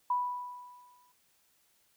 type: tone with exponential decay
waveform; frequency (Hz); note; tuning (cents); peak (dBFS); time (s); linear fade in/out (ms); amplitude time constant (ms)
sine; 986; B5; -3; -25; 0.1-1.12; 5; 220
effects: white hiss -70 dBFS RMS until 1.96 s